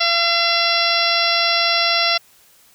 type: harmonic tone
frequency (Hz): 681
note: F5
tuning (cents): -44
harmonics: 1 / 2 / 3 / 4 / 5 / 6 / 7 / 8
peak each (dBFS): -23 / -23 / -23 / -23 / -23 / -23 / -23 / -23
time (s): 0-2.18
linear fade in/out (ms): 10
effects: white hiss -52 dBFS RMS until 2.74 s